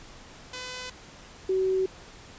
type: tone pair in turn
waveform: 5% pulse / sine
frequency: 504 / 377.6 Hz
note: B4 / F#4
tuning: +35 / +35 cents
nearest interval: perfect fourth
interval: 500 cents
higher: first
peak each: -24 / -22 dBFS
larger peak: second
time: 0.53-0.9 / 1.49-1.86 s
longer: neither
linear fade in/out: 5 ms
effects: pink hiss -48 dBFS RMS until 2.38 s + resampled to 16000 Hz